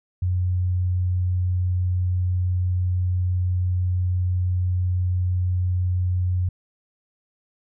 sine tone, 90.6 Hz, F#2, 36 cents flat, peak -19 dBFS, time 0.22-6.49 s, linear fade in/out 5 ms, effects none

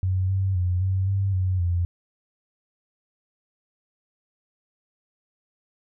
sine tone with pitch steps, 93.3 / 95.9 / 89.9 / 94.9 / 97.8 / 92.8 / 87.3 Hz, F#2 / G2 / F#2 / F#2 / G2 / F#2 / F2, +15 / -37 / -49 / +44 / -4 / +6 / 0 cents, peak -20 dBFS, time 0.03-1.85 s, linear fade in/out 0 ms, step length 260 ms, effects none

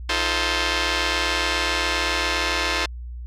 5% pulse chord, F dominant seventh, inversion third, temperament just, 314.3 / 349.2 / 436.5 / 523.8 Hz, Eb4 / F4 / A4 / C5, +18 / 0 / -14 / +2 cents, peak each -16 dBFS, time 0.09-2.86 s, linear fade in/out 5 ms, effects added 60 Hz sine -31 dBFS peak until 3.26 s + low-pass 7000 Hz 12 dB/octave

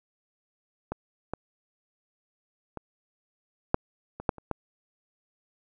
clicks, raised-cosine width 1 ms, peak -17 / -17 / -22 / -6 / -23 / -8 / -29 / -14 dBFS, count 8, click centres 0.92 / 1.336 / 2.773 / 3.744 / 4.2 / 4.292 / 4.383 / 4.513 s, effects none

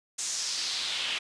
pink noise with band-pass filter sweep, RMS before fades -32 dBFS, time 0.18-1.19 s, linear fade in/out 10 ms, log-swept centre 7100 to 2800 Hz, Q 2.5, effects resampled to 22050 Hz

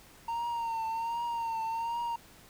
triangle tone with vibrato, 920 Hz, A#5, 23 cents flat, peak -29 dBFS, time 0.28-2.16 s, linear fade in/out 5 ms, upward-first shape triangle, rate 1.3 Hz, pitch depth 53 cents each way, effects pink hiss -56 dBFS RMS until 2.49 s

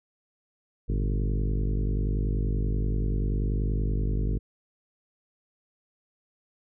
harmonic tone with a mistuned harmonic, 50.4 Hz, G1, 49 cents sharp, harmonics 1 / 2 / 3 / 4 / 5 / 6 / 7 / 8 / 9, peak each -25 / -31 / -35 / -37 / -39 / -41 / -42 / -43 / -44 dBFS, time 0.88-4.39 s, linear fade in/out 20 ms, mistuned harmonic 2, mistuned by +150 cents, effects none

